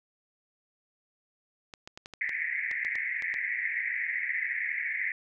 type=clicks; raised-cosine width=0.2 ms; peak=-25 dBFS; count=11; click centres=1.738 / 1.875 / 1.975 / 2.059 / 2.137 / 2.293 / 2.713 / 2.849 / 2.955 / 3.223 / 3.341 s
type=band-pass noise; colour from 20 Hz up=pink; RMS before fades=-32 dBFS; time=2.21-5.12 s; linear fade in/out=2 ms; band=1800 to 2200 Hz; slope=96 dB/octave
effects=none

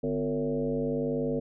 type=tone with frequency modulation; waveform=sine; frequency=354.2 Hz; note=F4; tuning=24 cents sharp; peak=-26 dBFS; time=0.03-1.4 s; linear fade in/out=10 ms; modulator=101 Hz; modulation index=2; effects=none

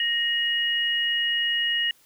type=tone pair together; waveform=sine; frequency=1864.7 / 2888 Hz; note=A#6 / F#7; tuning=0 / -43 cents; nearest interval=minor sixth; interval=757 cents; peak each=-26 / -23 dBFS; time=0-1.91 s; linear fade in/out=2 ms; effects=white hiss -59 dBFS RMS until 2.05 s

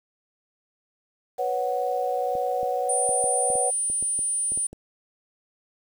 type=chord; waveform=sine; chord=B suspended second; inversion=none; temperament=just; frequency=493.9 / 555.6 / 740.8 Hz; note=B4 / C#5 / F#5; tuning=0 / +4 / +2 cents; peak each=-28 / -29 / -26 dBFS; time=1.38-3.71 s; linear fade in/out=20 ms
type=clicks; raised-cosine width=2 ms; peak=-27 dBFS; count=12; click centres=2.353 / 2.631 / 3.092 / 3.241 / 3.502 / 3.555 / 3.9 / 4.026 / 4.191 / 4.52 / 4.575 / 4.73 s
type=tone; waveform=sine; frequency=9300 Hz; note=D9; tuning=18 cents flat; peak=-23 dBFS; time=2.89-4.67 s; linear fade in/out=5 ms
effects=8-bit

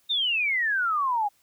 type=exponential sweep; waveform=sine; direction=down; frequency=3729 to 797 Hz; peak=-22 dBFS; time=0.09-1.29 s; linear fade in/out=20 ms; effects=white hiss -65 dBFS RMS until 1.42 s

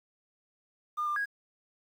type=tone with pitch steps; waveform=triangle; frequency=1210 / 1194 / 1648 Hz; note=D#6 / D6 / G#6; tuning=-49 / +28 / -14 cents; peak=-25 dBFS; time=0.97-1.258 s; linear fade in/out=20 ms; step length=96 ms; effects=tanh soft clip ceiling -26 dBFS + 10-bit

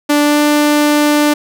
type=tone with pitch glide; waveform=sawtooth; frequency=293.3 to 296 Hz; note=D4 to D4; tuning=-2 to +14 cents; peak=-5 dBFS; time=0.09-1.34 s; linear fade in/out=10 ms; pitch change=+16 cents; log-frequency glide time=0.22-0.4 s; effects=none

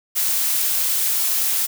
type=noise; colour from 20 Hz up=blue; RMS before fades=-20 dBFS; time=0.15-1.67 s; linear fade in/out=20 ms; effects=none

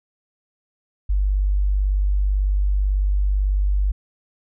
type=tone; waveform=sine; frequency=49.05 Hz; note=G1; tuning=2 cents sharp; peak=-16 dBFS; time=1.09-3.92 s; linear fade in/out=10 ms; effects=none

